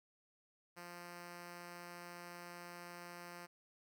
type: tone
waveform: 5% pulse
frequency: 174.61 Hz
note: F3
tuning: in tune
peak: -38 dBFS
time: 0.76-3.47 s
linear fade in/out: 20 ms
effects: none